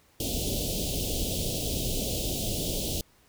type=band-stop noise; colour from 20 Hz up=pink; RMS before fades=-30 dBFS; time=0.2-3.01 s; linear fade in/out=2 ms; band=670 to 2900 Hz; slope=48 dB/octave; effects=pink hiss -62 dBFS RMS until 3.28 s